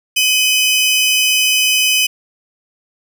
sawtooth tone pair together, 2520 / 3009 Hz, D#7 / F#7, +21 / +28 cents, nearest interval minor third, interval 307 cents, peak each -11 / -11 dBFS, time 0.16-2.07 s, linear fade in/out 10 ms, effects none

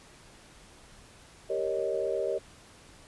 sine chord, Eb dominant seventh, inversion first, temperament equal, 392 / 466.2 / 554.4 / 622.3 Hz, G4 / Bb4 / Db5 / Eb5, 0 / 0 / 0 / 0 cents, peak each -33 dBFS, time 1.49-2.39 s, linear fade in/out 20 ms, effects pink hiss -54 dBFS RMS until 3.07 s + resampled to 24000 Hz

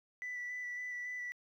sine tone with vibrato, 1975.5 Hz, B6, in tune, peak -37 dBFS, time 0.22-1.32 s, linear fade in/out 0 ms, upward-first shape square, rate 3.6 Hz, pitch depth 12 cents each way, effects tanh soft clip ceiling -36 dBFS + 12-bit

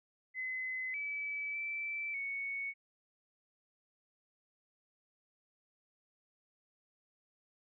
sine tone with pitch steps, 2035 / 2298 / 2326 / 2220 Hz, C7 / D7 / D7 / C#7, -49 / -38 / -17 / +2 cents, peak -36 dBFS, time 0.34-2.74 s, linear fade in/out 50 ms, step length 600 ms, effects none

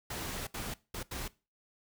pink noise bursts at uneven times, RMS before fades -39 dBFS, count 4, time 0.1-0.47 / 0.54-0.74 / 0.94-1.03 / 1.11-1.28 s, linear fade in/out 5 ms, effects noise-tail reverb RT60 0.3 s tail -20 dB re dry

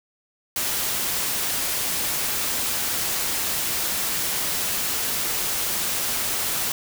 white noise, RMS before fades -25 dBFS, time 0.56-6.72 s, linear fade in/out 2 ms, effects none

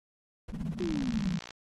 brown noise with tremolo, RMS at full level -39 dBFS, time 0.48-1.34 s, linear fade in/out 5 ms, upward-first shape sine, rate 17 Hz, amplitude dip 95%
white band-pass noise, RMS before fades -36 dBFS, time 0.52-1.38 s, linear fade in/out 0 ms, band 150 to 240 Hz, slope 96 dB/octave
click train, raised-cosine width 0.2 ms, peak -25 dBFS, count 44, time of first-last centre 0.79-1.507 s, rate 60 Hz
sine exponential sweep, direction down, 370 to 159.7 Hz, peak -30 dBFS, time 0.8-1.39 s, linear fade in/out 5 ms
effects AAC 32 kbps

